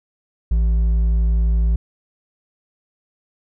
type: tone with hard clipping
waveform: sine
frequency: 55.9 Hz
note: A1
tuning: 28 cents sharp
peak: -15 dBFS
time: 0.51-1.76 s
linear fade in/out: 5 ms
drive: 4 dB
effects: none